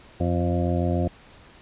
harmonic tone with a mistuned harmonic, 87.31 Hz, F2, in tune, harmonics 1 / 2 / 3 / 4 / 6 / 7 / 8, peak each -24 / -27 / -29 / -30 / -32 / -32 / -33 dBFS, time 0.2-1.08 s, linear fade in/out 5 ms, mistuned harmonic 1, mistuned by +33 cents, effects pink hiss -50 dBFS RMS until 1.61 s + resampled to 8000 Hz

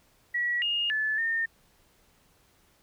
sine tone with pitch steps, 1929 / 2844 / 1735 / 1821 Hz, B6 / F7 / A6 / A#6, -41 / +31 / -25 / -41 cents, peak -25 dBFS, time 0.34-1.46 s, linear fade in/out 10 ms, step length 280 ms, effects pink hiss -64 dBFS RMS until 2.82 s

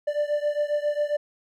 triangle beating tone pair, 587.3 / 594.7 Hz, D5 / D5, 0 / +22 cents, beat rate 7.4 Hz, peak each -23 / -25 dBFS, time 0.07-1.17 s, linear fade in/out 10 ms, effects none

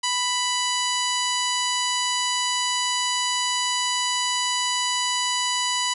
harmonic tone with a mistuned harmonic, 990 Hz, B5, 4 cents sharp, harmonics 1 / 2 / 3 / 4 / 5 / 6 / 7 / 8 / 10, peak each -27 / -31 / -28 / -31 / -30 / -35 / -30 / -37 / -36 dBFS, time 0.03-5.94 s, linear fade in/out 10 ms, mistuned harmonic 5, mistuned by -34 cents, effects none

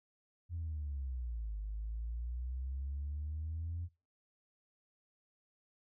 sine exponential two-way sweep, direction down then up, 87.31 to 50.8 to 87.31 Hz, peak -36 dBFS, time 0.49-3.89 s, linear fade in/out 50 ms, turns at 1.59 s, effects noise-tail reverb RT60 0.3 s tail -22 dB re dry + tanh soft clip ceiling -33 dBFS

